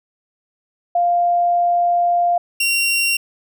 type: tone pair in turn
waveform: sine / sawtooth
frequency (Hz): 698.5 / 2752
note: F5 / F7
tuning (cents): 0 / -26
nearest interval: 2 octaves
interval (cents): 2374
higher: second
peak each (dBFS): -13 / -12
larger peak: second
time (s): 0.95-2.38 / 2.6-3.17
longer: first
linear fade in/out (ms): 5
effects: none